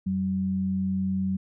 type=tone pair together; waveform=sine; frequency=89.67 / 190 Hz; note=F2 / F#3; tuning=+46 / +46 cents; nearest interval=octave + minor second; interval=1300 cents; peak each=-34 / -24 dBFS; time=0.06-1.37 s; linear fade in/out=10 ms; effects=none